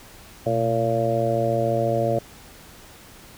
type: harmonic tone with a mistuned harmonic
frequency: 114.2 Hz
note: A#2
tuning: 35 cents flat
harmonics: 1 / 2 / 3 / 4 / 5 / 6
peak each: -26 / -31 / -29 / -28 / -23 / -26 dBFS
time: 0.46-2.19 s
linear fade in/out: 5 ms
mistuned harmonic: 1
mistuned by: +100 cents
effects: pink hiss -46 dBFS RMS until 3.37 s